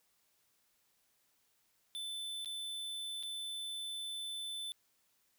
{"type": "tone with dropouts", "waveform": "square", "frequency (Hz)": 3520, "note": "A7", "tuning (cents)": 0, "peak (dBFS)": -40, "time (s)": [1.95, 4.72], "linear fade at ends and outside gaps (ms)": 0, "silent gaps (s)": [[2.447, 2.458], [3.228, 3.234]], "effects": ["white hiss -75 dBFS RMS until 5.38 s"]}